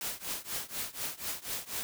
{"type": "noise with tremolo", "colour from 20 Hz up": "white", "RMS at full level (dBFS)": -34, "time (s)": [0.01, 1.83], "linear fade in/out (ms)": 0, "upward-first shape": "triangle", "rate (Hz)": 4.1, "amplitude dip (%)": 95, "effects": []}